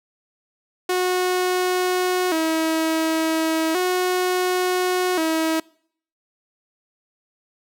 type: tone with vibrato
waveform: sawtooth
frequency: 342.4 Hz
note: F4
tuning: 34 cents flat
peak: -15 dBFS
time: 0.89-5.6 s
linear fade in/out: 5 ms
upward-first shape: square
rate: 0.35 Hz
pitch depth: 110 cents each way
effects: noise-tail reverb RT60 0.6 s tail -24 dB re dry